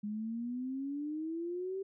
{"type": "exponential sweep", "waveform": "sine", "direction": "up", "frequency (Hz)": [205.4, 392], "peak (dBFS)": -35, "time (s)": [0.03, 1.83], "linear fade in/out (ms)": 10, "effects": []}